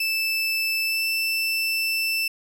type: tone with pitch glide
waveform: 30% pulse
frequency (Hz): 2639 to 2660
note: E7 to E7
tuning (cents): +1 to +15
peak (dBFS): -19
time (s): 0-2.28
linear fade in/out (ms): 5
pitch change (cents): +14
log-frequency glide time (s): 0.85-1.06
effects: none